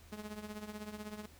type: tone with tremolo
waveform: sawtooth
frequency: 211.2 Hz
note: G#3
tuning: 29 cents sharp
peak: -36 dBFS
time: 0.12-1.26 s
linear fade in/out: 5 ms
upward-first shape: triangle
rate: 16 Hz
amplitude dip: 80%
effects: added 78 Hz sine -58 dBFS peak until 1.39 s + pink hiss -61 dBFS RMS until 1.39 s